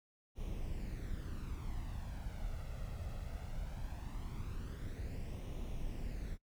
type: noise with flanger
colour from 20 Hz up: brown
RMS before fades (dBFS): -42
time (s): 0.35-6.38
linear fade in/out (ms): 50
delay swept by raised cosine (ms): 0.32 to 1.52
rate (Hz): 0.19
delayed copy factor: +0.55
effects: noise-tail reverb RT60 0.1 s tail -21 dB re dry